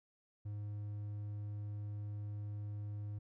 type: tone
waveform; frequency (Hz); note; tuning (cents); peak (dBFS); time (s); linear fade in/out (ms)
triangle; 103.7; G#2; -2; -38; 0.45-3.19; 10
effects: none